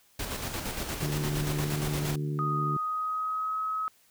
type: noise with tremolo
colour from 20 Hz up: pink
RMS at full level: -33 dBFS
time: 0.19-2.16 s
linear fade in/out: 5 ms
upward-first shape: square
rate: 8.6 Hz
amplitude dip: 40%
type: harmonic tone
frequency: 74 Hz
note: D2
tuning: 14 cents sharp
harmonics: 2 / 3 / 4 / 5 / 6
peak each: -29 / -43 / -39 / -39 / -48 dBFS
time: 1.02-2.77 s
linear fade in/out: 5 ms
type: tone with pitch glide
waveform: sine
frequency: 1244.5 to 1278 Hz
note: D#6 to D#6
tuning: 0 to +46 cents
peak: -28 dBFS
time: 2.39-3.88 s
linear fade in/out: 0 ms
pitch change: +46 cents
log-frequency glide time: 2.72-3.59 s
effects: white hiss -63 dBFS RMS until 4.1 s